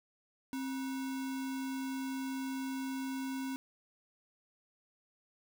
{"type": "tone with sample-and-hold", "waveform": "sine", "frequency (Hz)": 265.3, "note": "C4", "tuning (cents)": 24, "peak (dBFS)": -35, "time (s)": [0.53, 3.56], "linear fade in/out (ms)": 0, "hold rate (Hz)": 1225, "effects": []}